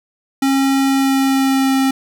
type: tone with pitch glide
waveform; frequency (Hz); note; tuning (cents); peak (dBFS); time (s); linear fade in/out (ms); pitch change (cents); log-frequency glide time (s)
square; 271.3 to 267.3; C#4 to C4; -37 to +37; -13; 0.42-1.91; 5; -26; 0.83-1.75
effects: none